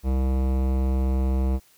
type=tone with hard clipping; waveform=sine; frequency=65.41 Hz; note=C2; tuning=in tune; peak=-22 dBFS; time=0.03-1.6 s; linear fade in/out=50 ms; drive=18 dB; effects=white hiss -58 dBFS RMS until 1.77 s